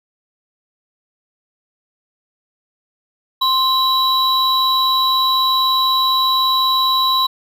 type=tone pair together; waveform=triangle; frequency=1046.5 / 3924 Hz; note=C6 / B7; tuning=0 / -12 cents; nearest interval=octave + major seventh; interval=2288 cents; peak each=-14 dBFS; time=3.41-7.27 s; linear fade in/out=10 ms; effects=none